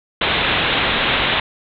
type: low-pass noise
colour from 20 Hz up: white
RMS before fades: -18 dBFS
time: 0.21-1.4 s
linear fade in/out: 5 ms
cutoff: 3800 Hz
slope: 96 dB/octave
effects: none